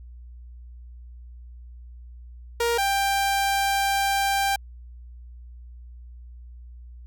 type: tone pair in turn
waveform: sawtooth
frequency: 469.7 / 789.9 Hz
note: A#4 / G5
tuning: +13 / +13 cents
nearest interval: major sixth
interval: 900 cents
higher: second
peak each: -17 dBFS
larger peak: neither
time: 2.6-2.78 / 2.78-4.56 s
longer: second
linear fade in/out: 5 ms
effects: added 60 Hz sine -40 dBFS peak until 7.06 s